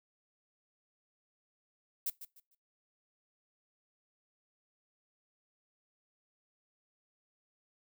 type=noise with echo; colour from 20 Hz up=violet; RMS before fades=-34 dBFS; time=2.06-2.1 s; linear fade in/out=5 ms; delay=150 ms; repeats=3; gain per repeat=-12 dB; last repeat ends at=2.55 s; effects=noise-tail reverb RT60 0.2 s tail -20 dB re dry